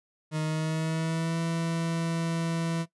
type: tone with pitch glide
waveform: 40% pulse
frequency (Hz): 155.56 to 165.76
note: D#3 to E3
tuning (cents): 0 to +10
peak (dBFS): -26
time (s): 0.31-2.86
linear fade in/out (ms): 50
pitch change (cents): +110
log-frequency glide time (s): 0.42-1.4
effects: noise-tail reverb RT60 0.1 s tail -17 dB re dry + resampled to 24000 Hz